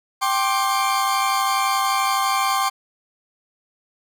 40% pulse chord, G suspended fourth, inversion none, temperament equal with one note detuned, 784 / 1063 / 1174.7 Hz, G5 / C6 / D6, 0 / +27 / 0 cents, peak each -22 / -21 / -23 dBFS, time 0.21-2.7 s, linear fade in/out 20 ms, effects none

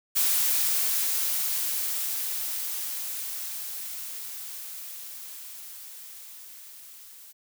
blue noise with level ramp, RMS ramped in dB -23 to -48 dBFS, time 0.15-7.33 s, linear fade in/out 20 ms, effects none

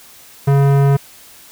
sine tone with tanh clipping, 139.4 Hz, C#3, 10 cents sharp, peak -11 dBFS, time 0.47-0.97 s, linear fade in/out 10 ms, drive 18 dB, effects white hiss -42 dBFS RMS until 1.51 s

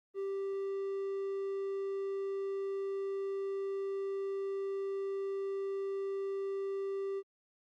triangle tone, 392 Hz, G4, in tune, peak -32 dBFS, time 0.14-7.23 s, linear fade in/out 50 ms, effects Opus 24 kbps

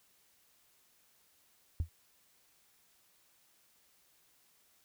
sine tone with exponential decay, 82.41 Hz, E2, in tune, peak -24 dBFS, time 1.8-1.89 s, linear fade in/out 0 ms, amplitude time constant 19 ms, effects tanh soft clip ceiling -25 dBFS + white hiss -69 dBFS RMS until 4.84 s

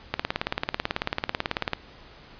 click train, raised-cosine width 0.3 ms, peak -8 dBFS, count 30, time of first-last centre 0.14-1.733 s, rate 18.2 Hz, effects pink hiss -49 dBFS RMS until 2.39 s + resampled to 11025 Hz

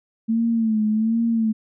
sine tone with vibrato, 222.4 Hz, A3, 19 cents sharp, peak -17 dBFS, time 0.28-1.53 s, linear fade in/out 20 ms, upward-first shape sine, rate 1.3 Hz, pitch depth 69 cents each way, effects none

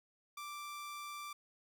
sawtooth tone, 1174.7 Hz, D6, in tune, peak -40 dBFS, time 0.37-1.33 s, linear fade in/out 5 ms, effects none

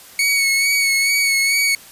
sawtooth tone with vibrato, 2220 Hz, C#7, 2 cents sharp, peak -11 dBFS, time 0.19-1.75 s, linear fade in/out 2 ms, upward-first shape sine, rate 2.3 Hz, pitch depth 30 cents each way, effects white hiss -42 dBFS RMS until 1.91 s + resampled to 32000 Hz

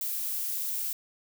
violet noise, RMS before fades -32 dBFS, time 0.01-0.93 s, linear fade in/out 2 ms, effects none

